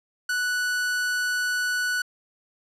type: tone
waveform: 45% pulse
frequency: 1480 Hz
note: F#6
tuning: in tune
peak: -23 dBFS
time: 0.29-2.02 s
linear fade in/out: 5 ms
effects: low-pass 11000 Hz 12 dB/octave